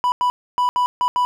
triangle tone bursts at uneven times, 987.8 Hz, B5, in tune, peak -13 dBFS, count 6, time 0.04-0.12 / 0.21-0.3 / 0.58-0.69 / 0.76-0.86 / 1.01-1.08 / 1.16-1.25 s, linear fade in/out 0 ms, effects none

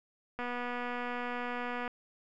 click train, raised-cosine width 0.5 ms, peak -23 dBFS, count 364, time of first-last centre 0.39-1.878 s, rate 244 Hz, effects none

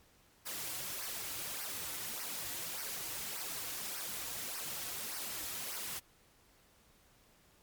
white noise with flanger, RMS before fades -41 dBFS, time 0.45-6 s, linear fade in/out 20 ms, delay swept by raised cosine 0.27 to 4.97 ms, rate 1.7 Hz, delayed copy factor -0.65, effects pink hiss -66 dBFS RMS until 7.62 s + MP3 96 kbps

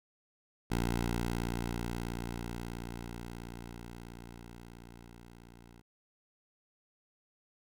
10% pulse tone with level ramp, 58.5 Hz, A#1, 7 cents sharp, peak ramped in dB -21 to -46 dBFS, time 0.7-5.82 s, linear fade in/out 20 ms, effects none

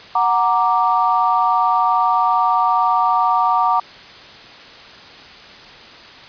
sine chord, Gb augmented, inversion none, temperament equal, 740 / 932.3 / 1174.7 Hz, Gb5 / Bb5 / D6, 0 / 0 / 0 cents, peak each -18 / -17 / -17 dBFS, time 0.15-3.8 s, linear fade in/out 5 ms, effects white hiss -39 dBFS RMS until 6.28 s + resampled to 11025 Hz

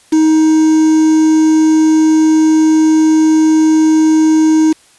triangle tone with quantisation, 314.6 Hz, D#4, 19 cents sharp, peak -4 dBFS, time 0.12-4.73 s, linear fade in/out 10 ms, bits 4, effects white hiss -47 dBFS RMS until 4.98 s + resampled to 24000 Hz

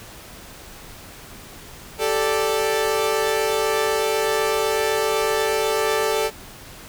sawtooth chord, G suspended second, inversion none, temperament equal, 392 / 440 / 587.3 Hz, G4 / A4 / D5, 0 / 0 / 0 cents, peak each -22 / -17 / -22 dBFS, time 1.98-6.31 s, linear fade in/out 50 ms, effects pink hiss -41 dBFS RMS until 6.88 s

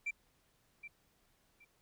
sine tone with echo, 2349 Hz, D7, in tune, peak -32 dBFS, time 0.06-0.11 s, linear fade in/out 10 ms, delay 770 ms, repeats 2, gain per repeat -13 dB, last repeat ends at 1.65 s, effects tanh soft clip ceiling -33 dBFS + pink hiss -73 dBFS RMS until 1.81 s

